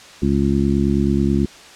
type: harmonic tone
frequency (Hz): 69.3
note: C#2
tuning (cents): 0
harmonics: 1 / 2 / 3 / 4 / 5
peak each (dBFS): -22 / -22 / -18 / -22 / -22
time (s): 0.22-1.46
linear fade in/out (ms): 5
effects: white hiss -41 dBFS RMS until 1.75 s + low-pass 6000 Hz 12 dB/octave